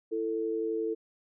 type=tone pair together; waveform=sine; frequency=332.7 / 444.1 Hz; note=E4 / A4; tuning=+16 / +16 cents; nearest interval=perfect fourth; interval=500 cents; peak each=-33 / -30 dBFS; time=0.11-0.95 s; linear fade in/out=20 ms; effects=none